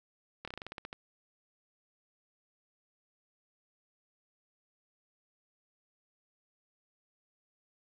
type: slowing click train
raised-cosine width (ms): 0.3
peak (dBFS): -25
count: 11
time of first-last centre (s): 0.45-0.929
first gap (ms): 26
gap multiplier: 1.13
effects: none